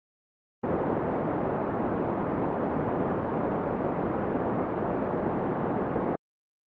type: band-pass noise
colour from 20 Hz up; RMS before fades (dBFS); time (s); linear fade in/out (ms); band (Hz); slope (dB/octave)
pink; -28; 0.63-6.16; 10; 190 to 870; 12
effects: low-pass 2000 Hz 12 dB/octave + Opus 32 kbps